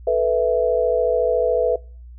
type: chord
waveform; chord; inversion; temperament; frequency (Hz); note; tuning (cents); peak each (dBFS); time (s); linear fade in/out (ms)
sine; A suspended second; none; equal; 440 / 493.9 / 659.3; A4 / B4 / E5; 0 / 0 / 0; -22 / -18 / -20; 0.07-1.76; 5
effects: noise-tail reverb RT60 0.4 s tail -24 dB re dry + added 60 Hz sine -37 dBFS peak until 2.18 s